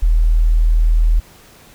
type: tone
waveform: sine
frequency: 40.08 Hz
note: E1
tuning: 48 cents flat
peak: -9 dBFS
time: 0.02-1.2 s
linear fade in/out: 10 ms
effects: pink hiss -45 dBFS RMS until 1.74 s